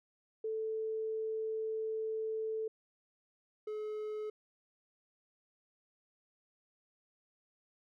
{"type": "tone pair in turn", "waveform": ["sine", "triangle"], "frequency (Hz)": [440, 427.2], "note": ["A4", "G#4"], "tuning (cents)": [0, 49], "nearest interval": "minor second", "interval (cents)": 51, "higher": "first", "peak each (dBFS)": [-34, -35], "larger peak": "first", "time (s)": [[0.44, 2.68], [3.67, 4.3]], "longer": "first", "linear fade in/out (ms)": 5, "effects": []}